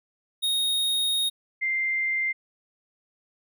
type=tone pair in turn; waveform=square / sine; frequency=3729 / 2093 Hz; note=A#7 / C7; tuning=0 / 0 cents; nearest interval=minor seventh; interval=1000 cents; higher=first; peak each=-23 dBFS; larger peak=neither; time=0.42-1.3 / 1.61-2.33 s; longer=first; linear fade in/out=20 ms; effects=none